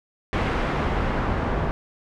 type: noise with low-pass filter sweep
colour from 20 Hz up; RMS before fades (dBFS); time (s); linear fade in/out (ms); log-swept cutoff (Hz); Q
pink; -24; 0.33-1.71; 0; 2100 to 1200; 0.81
effects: none